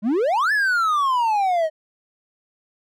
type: exponential two-way sweep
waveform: triangle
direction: up then down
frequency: 193.9 to 1760 to 615 Hz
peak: -15 dBFS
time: 0.02-1.7 s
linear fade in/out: 50 ms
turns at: 0.52 s
effects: none